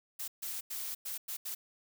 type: noise bursts at uneven times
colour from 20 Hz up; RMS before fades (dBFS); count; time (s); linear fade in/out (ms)
blue; -39; 6; 0.19-0.28 / 0.42-0.61 / 0.7-0.95 / 1.05-1.18 / 1.28-1.37 / 1.45-1.55; 10
effects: none